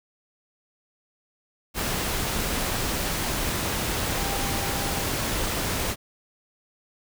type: tone in noise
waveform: sine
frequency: 794 Hz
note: G5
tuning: 22 cents sharp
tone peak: -35 dBFS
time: 4.13-5.06 s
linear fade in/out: 50 ms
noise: pink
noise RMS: -27 dBFS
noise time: 1.74-5.96 s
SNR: -11 dB
effects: none